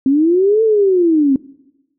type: linear two-way sweep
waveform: sine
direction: up then down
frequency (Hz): 260 to 451.4 to 260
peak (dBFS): -9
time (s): 0.06-1.36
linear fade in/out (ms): 2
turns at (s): 0.63
effects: noise-tail reverb RT60 1.0 s tail -22 dB re dry